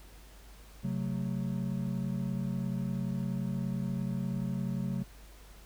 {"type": "chord", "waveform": "triangle", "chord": "F# diminished", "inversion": "second", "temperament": "just", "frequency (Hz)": [133.2, 185, 222], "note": ["C3", "F#3", "A3"], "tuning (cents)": [31, 0, 16], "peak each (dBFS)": [-33, -32, -36], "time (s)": [0.83, 5.04], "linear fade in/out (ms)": 20, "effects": ["added 50 Hz sine -51 dBFS peak until 5.65 s", "pink hiss -57 dBFS RMS until 5.65 s"]}